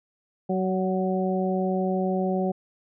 harmonic tone with a mistuned harmonic, 187.5 Hz, F#3, 23 cents sharp, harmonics 1 / 2 / 3 / 4, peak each -25 / -28 / -30 / -31 dBFS, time 0.49-2.52 s, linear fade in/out 10 ms, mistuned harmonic 4, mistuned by -15 cents, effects none

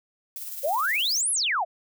violet noise with tremolo, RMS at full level -34 dBFS, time 0.36-1.21 s, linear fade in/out 0 ms, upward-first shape sine, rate 19 Hz, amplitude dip 45%
sine exponential two-way sweep, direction up then down, 523.3 to 11280 to 617 Hz, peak -22 dBFS, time 0.63-1.65 s, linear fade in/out 20 ms, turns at 1.31 s
effects none

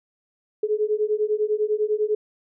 sine beating tone pair, 420.3 / 430.3 Hz, G#4 / A4, +21 / -39 cents, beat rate 10 Hz, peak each -23 dBFS, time 0.63-2.15 s, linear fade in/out 5 ms, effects none

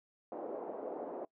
white band-pass noise, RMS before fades -42 dBFS, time 0.32-1.25 s, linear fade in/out 2 ms, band 310 to 660 Hz, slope 24 dB/octave, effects noise-tail reverb RT60 0.1 s tail -22 dB re dry

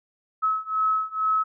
sine beating tone pair, 1288 / 1290.2 Hz, E6 / E6, -41 / -38 cents, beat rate 2.2 Hz, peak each -25 / -24 dBFS, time 0.42-1.44 s, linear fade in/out 20 ms, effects none

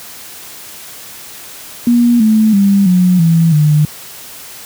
sine tone with pitch steps, 239 / 217.9 / 198.67 / 181.13 / 165.14 / 150.56 Hz, A#3 / A3 / G3 / F#3 / E3 / D3, +43 / -17 / +23 / -37 / +3 / +43 cents, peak -6 dBFS, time 1.87-3.85 s, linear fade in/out 2 ms, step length 330 ms, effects white hiss -32 dBFS RMS until 4.65 s + high-pass 60 Hz 12 dB/octave

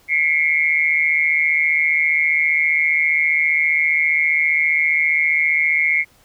sine tone with amplitude modulation, 2156 Hz, C#7, 49 cents flat, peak -10 dBFS, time 0.08-6.05 s, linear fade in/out 50 ms, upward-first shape sine, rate 155 Hz, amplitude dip 90%, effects pink hiss -54 dBFS RMS until 6.24 s

